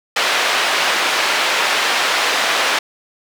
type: band-pass noise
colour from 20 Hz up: white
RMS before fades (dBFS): -17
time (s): 0.16-2.79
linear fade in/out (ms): 5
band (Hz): 500 to 3000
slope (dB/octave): 12
effects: none